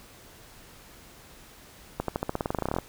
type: accelerating click train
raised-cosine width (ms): 1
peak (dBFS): -13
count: 18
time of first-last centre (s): 2-2.786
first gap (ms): 83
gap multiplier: 0.92
effects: pink hiss -51 dBFS RMS until 2.88 s